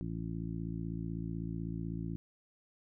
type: harmonic tone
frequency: 56 Hz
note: A1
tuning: 31 cents sharp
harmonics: 1 / 2 / 3 / 4 / 5 / 6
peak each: -44 / -42 / -39 / -48 / -44 / -48 dBFS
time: 0.01-2.16 s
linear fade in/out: 0 ms
effects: none